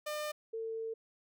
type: tone pair in turn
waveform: sawtooth / sine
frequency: 602 / 449.3 Hz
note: D5 / A4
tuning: +43 / +36 cents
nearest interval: perfect fourth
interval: 507 cents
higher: first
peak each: -32 / -36 dBFS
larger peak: first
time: 0.06-0.32 / 0.53-0.94 s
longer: second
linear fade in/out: 10 ms
effects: none